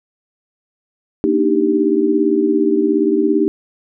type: chord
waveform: sine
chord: Eb major seventh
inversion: second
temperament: equal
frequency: 233.1 / 293.7 / 311.1 / 392 Hz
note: Bb3 / D4 / Eb4 / G4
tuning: 0 / 0 / 0 / 0 cents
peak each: -21 / -19 / -16 / -16 dBFS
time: 1.24-3.48 s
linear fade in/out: 0 ms
effects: none